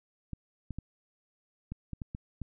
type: clicks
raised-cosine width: 5 ms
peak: -25 dBFS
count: 8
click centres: 0.333 / 0.707 / 0.786 / 1.72 / 1.933 / 2.018 / 2.149 / 2.417 s
effects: none